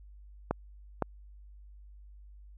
clicks, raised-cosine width 1 ms, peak -14 dBFS, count 2, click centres 0.51 / 1.023 s, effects added 50 Hz sine -49 dBFS peak until 2.57 s

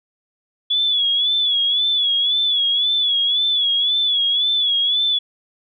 sine tone with vibrato, 3403 Hz, G#7, 41 cents sharp, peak -15 dBFS, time 0.7-5.19 s, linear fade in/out 10 ms, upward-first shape sine, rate 1.9 Hz, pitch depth 70 cents each way, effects none

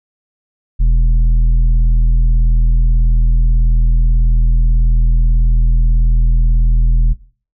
sine tone with tanh clipping, 40.84 Hz, E1, 15 cents flat, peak -9 dBFS, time 0.79-7.14 s, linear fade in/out 20 ms, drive 7 dB, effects noise-tail reverb RT60 0.4 s tail -17 dB re dry

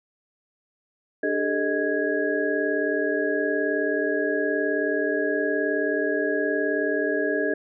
sine tone cluster, 294.9 / 398.5 / 437.5 / 621 / 1658 Hz, D4 / G4 / A4 / D#5 / G#6, +7 / +28 / -10 / -3 / -3 cents, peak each -28 dBFS, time 1.23-7.54 s, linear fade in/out 5 ms, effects none

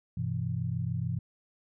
sine chord, E minor, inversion first, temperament equal with one note detuned, 98 / 124.83 / 164.81 Hz, G2 / B2 / E3, 0 / +19 / 0 cents, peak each -35 / -32 / -34 dBFS, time 0.17-1.19 s, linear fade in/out 5 ms, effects none

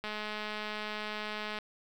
click train, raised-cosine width 0.3 ms, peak -22 dBFS, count 329, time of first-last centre 0.04-1.587 s, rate 212 Hz, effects 9-bit

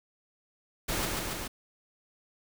pink noise with echo, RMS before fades -31 dBFS, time 0.88-1.06 s, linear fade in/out 10 ms, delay 140 ms, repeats 3, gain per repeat -2 dB, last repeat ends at 1.48 s, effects none

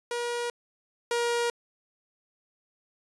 sawtooth tone pair in turn, 478.3 / 474.2 Hz, A#4 / A#4, +44 / +30 cents, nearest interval unison, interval 14 cents, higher first, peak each -25 / -21 dBFS, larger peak second, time 0.11-0.5 / 1.11-1.5 s, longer neither, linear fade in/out 2 ms, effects resampled to 24000 Hz

